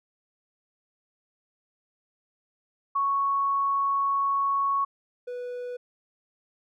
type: tone pair in turn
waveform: sine / triangle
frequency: 1108.7 / 492 Hz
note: C#6 / B4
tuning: 0 / -7 cents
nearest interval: octave + major second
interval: 1407 cents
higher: first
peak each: -22 / -30 dBFS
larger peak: first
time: 2.95-4.85 / 5.27-5.77 s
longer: first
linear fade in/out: 10 ms
effects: none